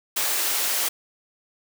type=high-pass noise; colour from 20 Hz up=white; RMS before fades=-24 dBFS; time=0.16-0.89 s; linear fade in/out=10 ms; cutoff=410 Hz; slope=12 dB/octave; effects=none